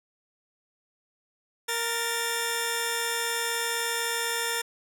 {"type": "tone pair together", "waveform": "10% pulse", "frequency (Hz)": [465.9, 1784], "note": ["A#4", "A6"], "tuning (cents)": [-1, 23], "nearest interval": "octave + major seventh", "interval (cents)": 2324, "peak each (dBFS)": -21, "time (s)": [1.68, 4.62], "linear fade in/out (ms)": 10, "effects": []}